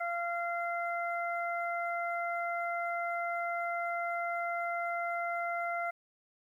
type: harmonic tone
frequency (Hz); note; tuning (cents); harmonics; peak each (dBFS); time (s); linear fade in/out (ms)
689; F5; -24; 1 / 2 / 3; -34 / -37 / -39; 0-5.91; 10
effects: 11-bit